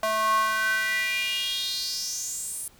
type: tone with high-pass filter sweep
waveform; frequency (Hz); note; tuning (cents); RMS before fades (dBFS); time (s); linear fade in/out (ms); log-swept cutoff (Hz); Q
square; 218.1; A3; -15; -27; 0.03-2.68; 2; 800 to 10000; 5.4
effects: pink hiss -56 dBFS RMS until 2.79 s